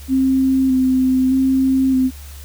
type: tone with vibrato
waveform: sine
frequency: 261.6 Hz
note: C4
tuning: in tune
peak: -12 dBFS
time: 0.08-2.11 s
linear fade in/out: 50 ms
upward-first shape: square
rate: 0.81 Hz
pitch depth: 18 cents each way
effects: added 71 Hz sine -33 dBFS peak until 2.44 s + white hiss -42 dBFS RMS until 2.44 s